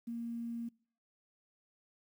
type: tone with quantisation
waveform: sine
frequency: 233.4 Hz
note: A#3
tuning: 2 cents sharp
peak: -37 dBFS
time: 0.07-0.69 s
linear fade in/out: 10 ms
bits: 11
effects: noise-tail reverb RT60 0.5 s tail -25 dB re dry